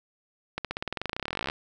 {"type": "accelerating click train", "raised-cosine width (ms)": 0.3, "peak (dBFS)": -14, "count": 29, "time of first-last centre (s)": [0.58, 1.499], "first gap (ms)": 67, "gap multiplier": 0.94, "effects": []}